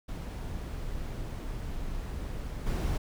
brown noise with level steps, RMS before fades -36 / -29 dBFS, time 0.08-2.98 s, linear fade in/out 10 ms, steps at 2.66 s, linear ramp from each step 10 ms, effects none

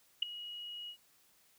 sine tone with ADSR envelope, 2900 Hz, F#7, 35 cents flat, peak -23 dBFS, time 0.22-0.97 s, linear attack 8 ms, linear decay 3 ms, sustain -19 dB, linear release 81 ms, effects white hiss -68 dBFS RMS until 1.58 s

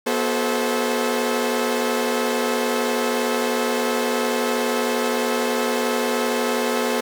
sawtooth tone cluster, 243.3 / 370.5 / 433.5 / 526 / 652 Hz, B3 / F#4 / A4 / C5 / E5, -26 / +2 / -26 / +9 / -19 cents, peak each -21 / -26 / -20 / -22 / -29 dBFS, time 0.06-7.01 s, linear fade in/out 10 ms, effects none

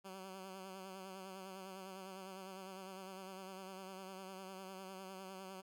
10% pulse tone with vibrato, 190 Hz, F#3, 46 cents sharp, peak -40 dBFS, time 0.04-5.62 s, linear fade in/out 20 ms, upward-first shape sine, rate 9.9 Hz, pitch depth 41 cents each way, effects none

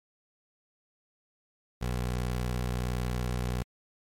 20% pulse tone, 61.4 Hz, B1, 9 cents flat, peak -24 dBFS, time 1.81-3.63 s, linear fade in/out 10 ms, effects MP3 64 kbps

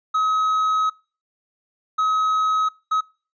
triangle tone bursts at uneven times, 1275 Hz, D#6, 42 cents sharp, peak -15 dBFS, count 3, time 0.14-0.9 / 1.98-2.69 / 2.91-3.01 s, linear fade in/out 10 ms, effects noise-tail reverb RT60 0.4 s tail -26 dB re dry + resampled to 16000 Hz

